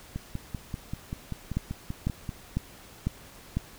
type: two click trains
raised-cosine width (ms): 5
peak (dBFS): -20 / -14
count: 12 / 5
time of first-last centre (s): 0.16-2.292 / 1.57-3.57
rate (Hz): 5.16 / 2
effects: pink hiss -50 dBFS RMS until 3.78 s